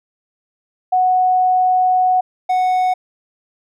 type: tone pair in turn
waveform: sine / triangle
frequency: 738 / 738 Hz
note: F#5 / F#5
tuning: -5 / -5 cents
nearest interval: unison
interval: 0 cents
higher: neither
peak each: -11 dBFS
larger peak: neither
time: 0.92-2.21 / 2.49-2.94 s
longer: first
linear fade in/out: 10 ms
effects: none